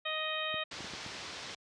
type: harmonic tone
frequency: 624 Hz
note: D#5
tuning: 5 cents sharp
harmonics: 1 / 2 / 3 / 4 / 5 / 6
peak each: -40 / -40 / -40 / -40 / -40 / -40 dBFS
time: 0.05-0.64 s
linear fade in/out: 10 ms
type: clicks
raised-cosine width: 3 ms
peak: -33 dBFS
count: 5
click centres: 0.542 / 0.806 / 0.845 / 0.936 / 1.063 s
type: low-pass noise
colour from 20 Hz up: white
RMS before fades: -44 dBFS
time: 0.71-1.55 s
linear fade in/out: 5 ms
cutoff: 5300 Hz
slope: 24 dB/octave
effects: high-pass 80 Hz 12 dB/octave + resampled to 22050 Hz